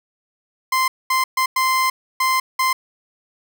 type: tone bursts at uneven times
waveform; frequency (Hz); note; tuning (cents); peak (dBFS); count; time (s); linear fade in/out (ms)
30% pulse; 1041; C6; -9; -13; 6; 0.72-0.88 / 1.1-1.24 / 1.37-1.46 / 1.56-1.9 / 2.2-2.4 / 2.59-2.73; 5
effects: none